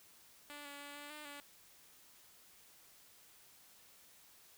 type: tone with pitch steps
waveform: 5% pulse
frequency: 291.4 / 285.2 / 287.1 / 290.4 / 300.9 / 287.2 Hz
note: D4 / C#4 / D4 / D4 / D4 / D4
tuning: -13 / +49 / -39 / -19 / +42 / -39 cents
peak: -37 dBFS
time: 0.5-1.4 s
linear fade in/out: 0 ms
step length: 150 ms
effects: white hiss -63 dBFS RMS until 4.57 s